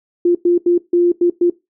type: tone bursts at uneven times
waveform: sine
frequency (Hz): 349.2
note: F4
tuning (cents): 0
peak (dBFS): -9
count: 6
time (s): 0.25-0.35 / 0.45-0.58 / 0.66-0.78 / 0.93-1.12 / 1.21-1.3 / 1.41-1.5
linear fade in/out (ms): 5
effects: noise-tail reverb RT60 0.2 s tail -19 dB re dry